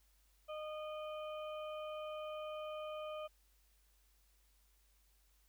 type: harmonic tone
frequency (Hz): 614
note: D#5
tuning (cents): -23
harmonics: 1 / 2 / 4 / 5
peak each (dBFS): -43 / -49 / -57 / -57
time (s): 0.48-3.28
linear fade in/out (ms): 20
effects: added 50 Hz sine -70 dBFS peak until 5.48 s + white hiss -75 dBFS RMS until 5.48 s